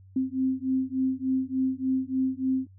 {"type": "beating tone pair", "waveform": "sine", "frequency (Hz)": [260, 263.4], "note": ["C4", "C4"], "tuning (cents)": [-11, 12], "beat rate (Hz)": 3.4, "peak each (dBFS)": -27, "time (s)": [0.16, 2.67], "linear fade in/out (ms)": 5, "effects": ["noise-tail reverb RT60 0.1 s tail -26 dB re dry", "added 95 Hz sine -49 dBFS peak until 2.78 s"]}